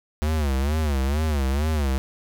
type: tone with vibrato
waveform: square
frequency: 72.3 Hz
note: D2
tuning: 27 cents flat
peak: -21 dBFS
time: 0.22-1.98 s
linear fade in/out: 0 ms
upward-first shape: sine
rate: 2.2 Hz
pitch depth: 160 cents each way
effects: none